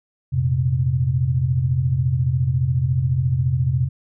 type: chord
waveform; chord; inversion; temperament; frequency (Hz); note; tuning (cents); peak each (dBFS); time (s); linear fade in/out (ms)
sine; F suspended fourth; none; equal; 87.31 / 116.54 / 130.81; F2 / Bb2 / C3; 0 / 0 / 0; -24 / -24 / -18; 0.32-3.89; 20
effects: none